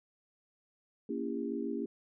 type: chord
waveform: sine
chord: A# diminished seventh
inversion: none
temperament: just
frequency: 233.1 / 279.7 / 335.6 / 402.8 Hz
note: A#3 / C#4 / E4 / G4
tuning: 0 / +16 / +31 / +47 cents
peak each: -38 / -38 / -40 / -39 dBFS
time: 1.09-1.86 s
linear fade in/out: 5 ms
effects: none